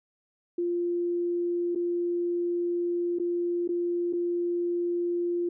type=tone with dropouts; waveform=sine; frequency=348 Hz; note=F4; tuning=6 cents flat; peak=-25 dBFS; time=0.58-5.49 s; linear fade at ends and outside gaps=5 ms; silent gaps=1.75-1.757 / 3.187-3.197 / 3.677-3.689 / 4.128-4.133 s; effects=none